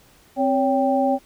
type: tone cluster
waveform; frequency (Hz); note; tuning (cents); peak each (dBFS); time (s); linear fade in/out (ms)
sine; 263.3 / 561 / 786; C4 / C#5 / G5; +11 / +21 / +4; -21; 0.36-1.19; 50
effects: pink hiss -54 dBFS RMS until 1.25 s